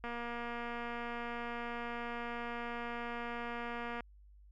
click train, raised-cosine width 0.5 ms, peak -27 dBFS, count 941, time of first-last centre 0.04-4.006 s, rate 237 Hz, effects added 50 Hz sine -56 dBFS peak until 4.51 s

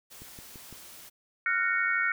white noise, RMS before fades -48 dBFS, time 0.1-1.1 s, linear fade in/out 20 ms
click train, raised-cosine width 3 ms, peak -34 dBFS, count 4, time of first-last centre 0.22-0.727 s, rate 5.92 Hz
sine chord, Gb major seventh, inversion third, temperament just, 1387.5 / 1480 / 1850 / 2220 Hz, F6 / Gb6 / Bb6 / Db7, -12 / 0 / -14 / +2 cents, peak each -30 dBFS, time 1.46-2.12 s, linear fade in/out 2 ms
effects none

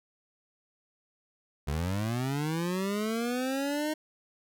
25% pulse linear sweep, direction up, 69.3 to 311.1 Hz, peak -25 dBFS, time 1.67-3.94 s, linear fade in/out 10 ms, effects none

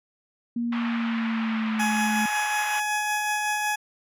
sine tone with pitch glide, 236.2 to 216.6 Hz, A#3 to A3, +23 to -27 cents, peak -24 dBFS, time 0.56-2.26 s, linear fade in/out 5 ms, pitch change -150 cents, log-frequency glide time 0.73-1.89 s
pink band-pass noise, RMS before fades -35 dBFS, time 0.72-2.8 s, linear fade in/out 5 ms, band 920 to 2800 Hz, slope 24 dB/octave
20% pulse tone with tremolo, 842 Hz, G#5, 24 cents sharp, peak -18 dBFS, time 1.79-3.76 s, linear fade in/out 10 ms, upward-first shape sine, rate 5.4 Hz, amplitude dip 25%
effects resampled to 32000 Hz

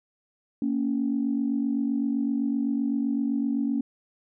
sine tone pair together, 232 / 279.8 Hz, A#3 / C#4, -8 / +16 cents, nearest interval minor third, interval 324 cents, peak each -26 / -25 dBFS, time 0.62-3.81 s, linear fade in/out 2 ms, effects tanh soft clip ceiling -15 dBFS

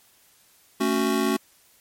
square chord, F# minor, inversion first, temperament just, 222 / 277.5 / 370 Hz, A3 / C#4 / F#4, +16 / +2 / 0 cents, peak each -26 dBFS, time 0.8-1.37 s, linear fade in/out 10 ms, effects white hiss -58 dBFS RMS until 1.8 s + MP3 64 kbps

